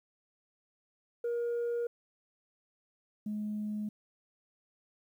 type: tone pair in turn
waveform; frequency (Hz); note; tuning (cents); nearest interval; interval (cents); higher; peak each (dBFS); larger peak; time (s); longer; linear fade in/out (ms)
sine; 473.6 / 211; A#4 / G#3; +27 / +28; octave + major second; 1399; first; -28 / -32; first; 1.24-1.87 / 3.26-3.89; neither; 5
effects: tanh soft clip ceiling -29 dBFS + 11-bit